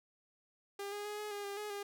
sawtooth tone with pitch steps, 401.1 / 411.6 / 417.3 / 421 / 407.9 / 401 / 419.8 / 404.5 Hz, G4 / G#4 / G#4 / G#4 / G#4 / G4 / G#4 / G#4, +40 / -16 / +8 / +24 / -31 / +39 / +19 / -46 cents, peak -36 dBFS, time 0.79-1.83 s, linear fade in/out 5 ms, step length 130 ms, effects none

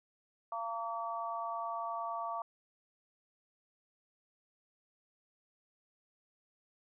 harmonic tone, 228.8 Hz, A#3, 32 cents flat, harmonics 3 / 4 / 5, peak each -40 / -41 / -39 dBFS, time 0.52-2.42 s, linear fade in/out 2 ms, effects none

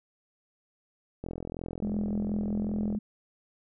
click train, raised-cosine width 2 ms, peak -23 dBFS, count 74, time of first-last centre 1.24-2.95 s, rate 42.7 Hz
sine tone with pitch glide, 208.1 to 209.9 Hz, G#3 to G#3, +4 to +19 cents, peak -28 dBFS, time 1.82-2.99 s, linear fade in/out 10 ms, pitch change +15 cents, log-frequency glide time 2.32-2.73 s
effects none

